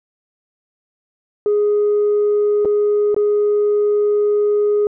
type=tone with dropouts; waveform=sine; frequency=415.3 Hz; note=G#4; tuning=in tune; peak=-11 dBFS; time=1.46-4.87 s; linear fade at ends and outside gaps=1 ms; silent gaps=2.649-2.655 / 3.145-3.164 s; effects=tanh soft clip ceiling -10 dBFS